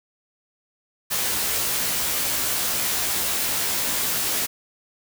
white noise with comb filter, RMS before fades -24 dBFS, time 1.1-4.47 s, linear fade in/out 20 ms, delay 16 ms, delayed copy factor +0.9, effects none

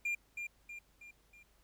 triangle tone with echo, 2398 Hz, D7, 36 cents sharp, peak -31 dBFS, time 0.05-0.15 s, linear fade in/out 5 ms, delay 320 ms, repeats 4, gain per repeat -6 dB, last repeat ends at 1.43 s, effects added 50 Hz sine -70 dBFS peak until 1.63 s + pink hiss -71 dBFS RMS until 1.63 s

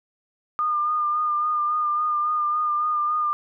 sine tone with vibrato, 1211 Hz, D#6, 47 cents flat, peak -20 dBFS, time 0.59-3.33 s, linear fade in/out 0 ms, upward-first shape sine, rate 3.6 Hz, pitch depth 26 cents each way, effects none

